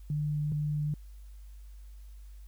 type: tone pair in turn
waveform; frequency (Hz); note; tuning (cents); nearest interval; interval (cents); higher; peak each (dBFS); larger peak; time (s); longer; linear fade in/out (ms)
sine; 149.4 / 149.4; D3 / D3; +30 / +30; unison; 0; neither; -28; neither; 0.1-0.52 / 0.52-0.94; neither; 2
effects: added 50 Hz sine -45 dBFS peak until 2.47 s + white hiss -67 dBFS RMS until 2.47 s